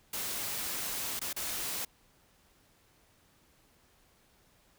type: noise with dropouts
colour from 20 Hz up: white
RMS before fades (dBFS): -36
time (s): 0.13-1.85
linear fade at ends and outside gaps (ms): 5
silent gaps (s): 1.194-1.214 / 1.33-1.363
effects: pink hiss -66 dBFS RMS until 4.78 s